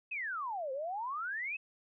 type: exponential two-way sweep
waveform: sine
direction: down then up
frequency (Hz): 2637 to 512 to 2637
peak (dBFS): -35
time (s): 0.11-1.57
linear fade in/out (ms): 10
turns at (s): 0.72
effects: none